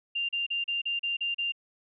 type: tone bursts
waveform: sine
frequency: 2790 Hz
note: F7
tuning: 2 cents flat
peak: -27 dBFS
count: 8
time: 0.15-1.522 s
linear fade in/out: 10 ms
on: 140 ms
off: 36 ms
effects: none